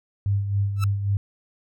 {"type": "tone with tremolo", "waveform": "sine", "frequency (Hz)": 100, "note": "G2", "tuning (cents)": 35, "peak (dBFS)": -18, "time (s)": [0.26, 1.17], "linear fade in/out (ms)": 0, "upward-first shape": "sine", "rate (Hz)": 3.7, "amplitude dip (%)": 55}
{"type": "tone with exponential growth", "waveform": "sawtooth", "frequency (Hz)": 1318.5, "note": "E6", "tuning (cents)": 0, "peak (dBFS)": -22, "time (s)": [0.76, 0.84], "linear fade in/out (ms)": 2, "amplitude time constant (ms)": 17}
{"effects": []}